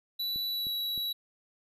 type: tone with pitch glide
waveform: square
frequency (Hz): 3951 to 3912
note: B7 to B7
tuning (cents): 0 to -17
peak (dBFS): -31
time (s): 0.19-1.13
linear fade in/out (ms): 10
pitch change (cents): -17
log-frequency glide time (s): 0.48-0.72
type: click train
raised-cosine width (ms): 3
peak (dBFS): -34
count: 3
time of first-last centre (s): 0.36-0.977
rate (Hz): 3.24
effects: none